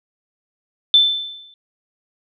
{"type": "tone with exponential decay", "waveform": "sine", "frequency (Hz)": 3532, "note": "A7", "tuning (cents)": 6, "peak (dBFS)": -6, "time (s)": [0.94, 1.54], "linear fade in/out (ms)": 1, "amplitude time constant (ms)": 130, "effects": []}